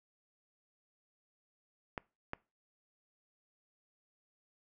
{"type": "clicks", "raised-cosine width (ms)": 0.5, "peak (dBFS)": -22, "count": 2, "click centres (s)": [1.978, 2.334], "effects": ["noise-tail reverb RT60 0.3 s tail -23 dB re dry"]}